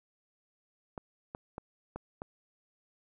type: clicks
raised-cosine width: 1 ms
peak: -25 dBFS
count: 5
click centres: 0.978 / 1.349 / 1.581 / 1.96 / 2.219 s
effects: none